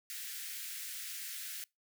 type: high-pass noise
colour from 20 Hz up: white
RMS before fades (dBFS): -43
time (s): 0.1-1.64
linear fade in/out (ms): 0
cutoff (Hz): 1500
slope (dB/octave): 48
effects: noise-tail reverb RT60 0.2 s tail -24 dB re dry